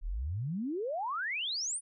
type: exponential sweep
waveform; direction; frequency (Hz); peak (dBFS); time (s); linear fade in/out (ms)
sine; up; 33.47 to 9980; -32; 0.01-1.81; 50
effects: none